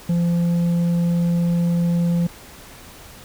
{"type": "tone with tanh clipping", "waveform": "sine", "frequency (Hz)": 171.8, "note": "F3", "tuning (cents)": -28, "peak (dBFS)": -17, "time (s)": [0.09, 2.27], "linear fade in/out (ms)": 5, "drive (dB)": 5, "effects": ["pink hiss -42 dBFS RMS until 3.24 s"]}